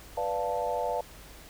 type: chord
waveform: sine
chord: B half-diminished seventh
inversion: none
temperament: equal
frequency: 493.9 / 587.3 / 698.5 / 880 Hz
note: B4 / D5 / F5 / A5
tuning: 0 / 0 / 0 / 0 cents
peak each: -33 dBFS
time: 0.17-1.01 s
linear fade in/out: 5 ms
effects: added 50 Hz sine -51 dBFS peak until 1.49 s + pink hiss -50 dBFS RMS until 1.49 s